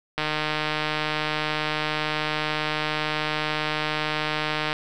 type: click train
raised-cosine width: 0.3 ms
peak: -9 dBFS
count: 697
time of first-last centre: 0.18-4.729 s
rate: 153 Hz
effects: none